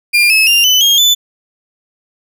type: tone with pitch steps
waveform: 35% pulse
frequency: 2403 / 2590 / 2792 / 3010 / 3245 / 3498 Hz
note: D7 / E7 / F7 / F#7 / G#7 / A7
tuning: +39 / -31 / -1 / +29 / -41 / -11 cents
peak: -5 dBFS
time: 0.13-1.15 s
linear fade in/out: 20 ms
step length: 170 ms
effects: none